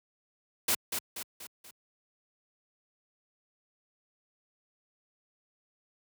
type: noise with echo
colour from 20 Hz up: white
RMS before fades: -27 dBFS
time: 0.68-0.75 s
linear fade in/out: 5 ms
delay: 240 ms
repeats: 4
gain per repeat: -6 dB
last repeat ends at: 1.71 s
effects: high-pass 80 Hz 12 dB/octave